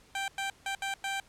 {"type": "tone bursts at uneven times", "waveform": "15% pulse", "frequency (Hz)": 784, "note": "G5", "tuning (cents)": 0, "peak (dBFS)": -25, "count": 5, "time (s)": [[0.15, 0.28], [0.38, 0.5], [0.66, 0.75], [0.82, 0.94], [1.04, 1.2]], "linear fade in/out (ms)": 2, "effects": ["pink hiss -60 dBFS RMS until 1.28 s", "low-pass 10000 Hz 12 dB/octave"]}